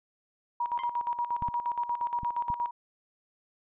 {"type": "tone with tremolo", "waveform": "sine", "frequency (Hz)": 957, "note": "A#5", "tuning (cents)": 45, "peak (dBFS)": -26, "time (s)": [0.6, 2.71], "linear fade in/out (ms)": 5, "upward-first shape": "square", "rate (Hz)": 8.5, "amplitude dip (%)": 70}
{"type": "tone with exponential decay", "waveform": "sawtooth", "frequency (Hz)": 1044, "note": "C6", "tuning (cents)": -4, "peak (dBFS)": -28, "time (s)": [0.79, 0.93], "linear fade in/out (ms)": 0, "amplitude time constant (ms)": 30}
{"type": "clicks", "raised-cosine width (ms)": 5, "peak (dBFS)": -27, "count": 4, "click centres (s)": [1.423, 1.487, 2.233, 2.502]}
{"effects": ["resampled to 8000 Hz"]}